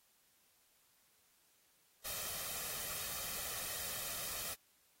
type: noise with comb filter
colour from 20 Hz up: white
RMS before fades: -42 dBFS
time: 2.04-4.55 s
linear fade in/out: 20 ms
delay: 1.6 ms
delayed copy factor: +0.55
effects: white hiss -72 dBFS RMS until 5 s + AAC 48 kbps